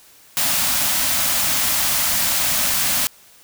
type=band-stop noise; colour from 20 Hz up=white; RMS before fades=-19 dBFS; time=0.37-3.07 s; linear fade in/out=0 ms; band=310 to 540 Hz; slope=96 dB/octave; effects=white hiss -49 dBFS RMS until 3.43 s